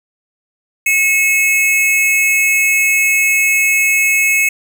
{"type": "tone pair together", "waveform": "square", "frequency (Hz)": [2184, 2580], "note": ["C#7", "E7"], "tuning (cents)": [-26, -38], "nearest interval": "minor third", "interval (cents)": 288, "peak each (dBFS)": -14, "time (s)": [0.86, 4.49], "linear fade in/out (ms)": 5, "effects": []}